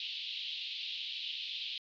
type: band-pass noise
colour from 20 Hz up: pink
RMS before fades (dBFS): -40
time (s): 0-1.78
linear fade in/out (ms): 2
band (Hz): 2800 to 4100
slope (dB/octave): 48
effects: MP3 96 kbps